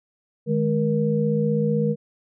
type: tone cluster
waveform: sine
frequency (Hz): 154.3 / 210.1 / 473.9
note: D#3 / G#3 / A#4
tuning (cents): -14 / +20 / +28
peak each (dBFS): -23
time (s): 0.46-1.96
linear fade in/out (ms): 50
effects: none